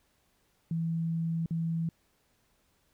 sine tone with dropouts, 164.81 Hz, E3, in tune, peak -28 dBFS, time 0.71-1.89 s, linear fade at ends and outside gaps 2 ms, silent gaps 1.46-1.508 s, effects pink hiss -71 dBFS RMS until 2.93 s

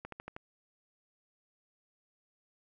slowing click train, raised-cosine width 0.5 ms, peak -27 dBFS, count 5, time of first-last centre 0.05-0.365 s, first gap 73 ms, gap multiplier 1.05, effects none

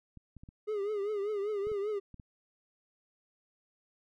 clicks, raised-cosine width 5 ms, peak -37 dBFS, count 8, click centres 0.173 / 0.367 / 0.435 / 0.489 / 1.67 / 1.717 / 2.143 / 2.198 s
triangle tone with vibrato, 412 Hz, G#4, 14 cents flat, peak -29 dBFS, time 0.67-2 s, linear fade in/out 20 ms, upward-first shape triangle, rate 5.1 Hz, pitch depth 100 cents each way
effects none

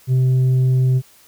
sine tone with tanh clipping, 129 Hz, C3, 24 cents flat, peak -13 dBFS, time 0.07-1.02 s, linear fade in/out 50 ms, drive 3 dB, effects white hiss -50 dBFS RMS until 1.27 s

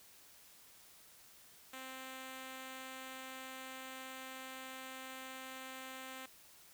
5% pulse tone, 261.6 Hz, C4, in tune, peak -35 dBFS, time 1.73-6.26 s, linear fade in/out 5 ms, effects white hiss -61 dBFS RMS until 6.73 s

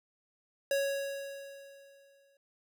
square tone with exponential decay, 554.4 Hz, C#5, in tune, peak -27 dBFS, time 0.71-2.37 s, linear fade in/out 2 ms, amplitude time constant 360 ms, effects none

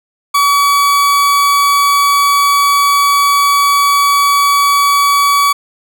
40% pulse tone, 1138 Hz, C#6, 45 cents sharp, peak -7 dBFS, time 0.34-5.53 s, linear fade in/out 10 ms, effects none

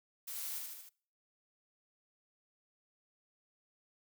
blue noise with echo, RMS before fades -43 dBFS, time 0.27-0.59 s, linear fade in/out 10 ms, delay 76 ms, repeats 4, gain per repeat -3 dB, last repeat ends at 0.894 s, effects noise-tail reverb RT60 0.5 s tail -24 dB re dry

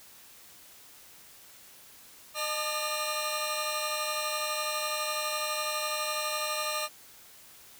25% pulse tone cluster, 610 / 880 / 1208 / 2798 / 4082 Hz, D#5 / A5 / D6 / F7 / C8, -34 / 0 / +48 / +3 / -44 cents, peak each -31 / -38 / -31 / -35 / -32 dBFS, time 2.34-6.89 s, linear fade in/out 50 ms, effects white hiss -53 dBFS RMS until 7.79 s

